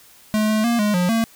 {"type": "tone with pitch steps", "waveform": "square", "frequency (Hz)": [214.4, 215.9, 235.4, 208.8, 178.6, 227], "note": ["A3", "A3", "A#3", "G#3", "F3", "A#3"], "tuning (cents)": [-45, -33, 17, 10, 39, -46], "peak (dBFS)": -17, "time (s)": [0.34, 1.24], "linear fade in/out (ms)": 0, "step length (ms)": 150, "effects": ["white hiss -49 dBFS RMS until 1.35 s"]}